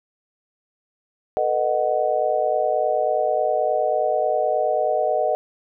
sine chord, B dominant seventh, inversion third, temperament just, 444.5 / 493.9 / 617.4 / 740.8 Hz, A4 / B4 / D#5 / F#5, +18 / 0 / -14 / +2 cents, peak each -27 / -26 / -21 / -23 dBFS, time 1.37-5.35 s, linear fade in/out 0 ms, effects none

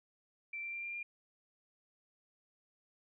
sine tone with pitch steps, 2342 / 2357 / 2372 / 2387 / 2402 Hz, D7 / D7 / D7 / D7 / D7, -5 / +6 / +17 / +28 / +38 cents, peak -39 dBFS, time 0.53-1.03 s, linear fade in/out 5 ms, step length 100 ms, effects none

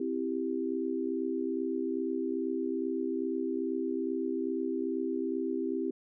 sine chord, C major, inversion none, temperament equal, 261.6 / 329.6 / 392 Hz, C4 / E4 / G4, 0 / 0 / 0 cents, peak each -34 dBFS, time 0-5.91 s, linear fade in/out 5 ms, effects none

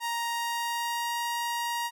sawtooth tone with pitch glide, 936 to 944.1 Hz, A#5 to A#5, +7 to +22 cents, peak -25 dBFS, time 0-1.91 s, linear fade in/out 50 ms, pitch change +15 cents, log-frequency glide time 0.28-1.24 s, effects none

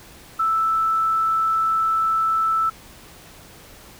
sine tone, 1318.5 Hz, E6, in tune, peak -17 dBFS, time 0.39-2.7 s, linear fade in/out 10 ms, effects pink hiss -45 dBFS RMS until 3.99 s

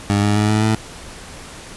20% pulse tone with pitch steps, 101.6 / 103.56 / 105.55 / 107.58 / 109.65 Hz, G#2 / G#2 / G#2 / A2 / A2, -38 / -4 / +29 / -39 / -6 cents, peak -9 dBFS, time 0.1-0.75 s, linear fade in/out 0 ms, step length 130 ms, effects pink hiss -36 dBFS RMS until 1.76 s + resampled to 24000 Hz

